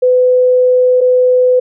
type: tone pair in turn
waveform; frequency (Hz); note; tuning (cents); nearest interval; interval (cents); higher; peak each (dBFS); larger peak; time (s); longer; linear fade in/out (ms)
sine; 503 / 503; B4 / B4; +32 / +32; unison; 0; neither; -6; neither; 0.02-1.01 / 1.01-1.6; first; 10
effects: none